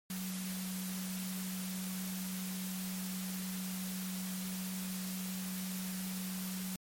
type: tone in noise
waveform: sine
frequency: 186 Hz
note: F#3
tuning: 9 cents sharp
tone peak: -38 dBFS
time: 0.1-6.76 s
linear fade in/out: 2 ms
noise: white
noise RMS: -44 dBFS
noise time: 0.1-6.76 s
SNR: +3 dB
effects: MP3 64 kbps